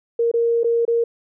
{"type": "tone with dropouts", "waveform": "sine", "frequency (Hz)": 466.2, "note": "A#4", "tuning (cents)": 0, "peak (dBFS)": -15, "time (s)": [0.19, 1.04], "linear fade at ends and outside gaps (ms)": 5, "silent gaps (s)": [[0.315, 0.338], [0.634, 0.643], [0.852, 0.878]], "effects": []}